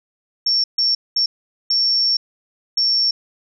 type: tone bursts at uneven times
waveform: sine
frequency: 5460 Hz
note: F8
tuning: 40 cents flat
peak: -14 dBFS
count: 5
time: 0.46-0.64 / 0.78-0.95 / 1.16-1.26 / 1.7-2.17 / 2.77-3.11 s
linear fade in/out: 5 ms
effects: none